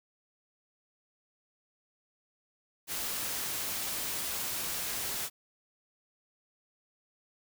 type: noise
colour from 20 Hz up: white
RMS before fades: -35 dBFS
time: 2.87-5.3 s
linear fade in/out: 50 ms
effects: none